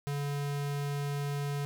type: tone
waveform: square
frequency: 143 Hz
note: D3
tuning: 46 cents flat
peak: -32 dBFS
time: 0.07-1.65 s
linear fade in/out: 0 ms
effects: none